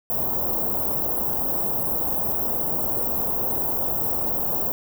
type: band-stop noise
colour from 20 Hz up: white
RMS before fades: -24 dBFS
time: 0.1-4.72 s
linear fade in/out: 0 ms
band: 880 to 16000 Hz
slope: 24 dB/octave
effects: none